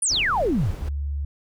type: exponential sweep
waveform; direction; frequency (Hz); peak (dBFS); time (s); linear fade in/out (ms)
sine; down; 10200 to 77.78; -19; 0.02-0.71; 5
type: noise with tremolo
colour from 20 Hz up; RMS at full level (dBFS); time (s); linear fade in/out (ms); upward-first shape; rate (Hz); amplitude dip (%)
brown; -31; 0.1-0.89; 5; sine; 3.9; 25
type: tone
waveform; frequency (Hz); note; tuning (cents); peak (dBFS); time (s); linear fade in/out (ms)
sine; 71.3; C#2; +49; -24; 0.82-1.25; 5
effects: none